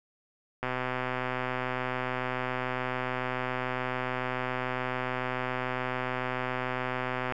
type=click train; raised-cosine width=0.5 ms; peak=-16 dBFS; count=851; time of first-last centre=0.63-7.323 s; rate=127 Hz; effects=none